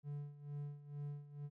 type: tone with tremolo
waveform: triangle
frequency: 145 Hz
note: D3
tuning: 22 cents flat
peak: -39 dBFS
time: 0.03-1.5 s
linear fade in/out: 50 ms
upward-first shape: sine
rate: 2.2 Hz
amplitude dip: 80%
effects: none